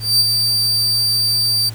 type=tone with ADSR envelope; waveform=40% pulse; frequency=4651 Hz; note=D8; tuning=18 cents flat; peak=-8 dBFS; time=0-1.7 s; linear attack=200 ms; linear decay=30 ms; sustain=-5 dB; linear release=16 ms; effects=added 111 Hz sine -28 dBFS peak until 1.74 s + pink hiss -40 dBFS RMS until 1.74 s